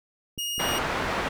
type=clicks; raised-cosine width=3 ms; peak=-26 dBFS; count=4; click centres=0.378 / 0.581 / 0.614 / 0.718 s
type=tone; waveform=sawtooth; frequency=2863 Hz; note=F7; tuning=42 cents sharp; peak=-25 dBFS; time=0.38-0.79 s; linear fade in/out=10 ms
type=low-pass noise; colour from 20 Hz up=white; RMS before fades=-28 dBFS; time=0.59-1.29 s; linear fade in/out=10 ms; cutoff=1600 Hz; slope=12 dB/octave
effects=none